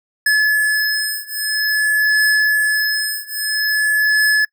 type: beating tone pair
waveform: square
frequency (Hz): 1715 / 1715.5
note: A6 / A6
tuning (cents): -45 / -44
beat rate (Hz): 0.5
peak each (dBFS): -17 / -18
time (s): 0.26-4.45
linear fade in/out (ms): 5
effects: noise-tail reverb RT60 0.1 s tail -26 dB re dry